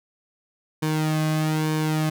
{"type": "tone with flanger", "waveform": "sawtooth", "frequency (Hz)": 155.56, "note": "D#3", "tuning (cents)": 0, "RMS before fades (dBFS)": -23, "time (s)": [0.82, 2.1], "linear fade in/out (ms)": 10, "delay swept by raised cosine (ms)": [1.5, 2.23], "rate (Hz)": 1.1, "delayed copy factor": -0.65, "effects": []}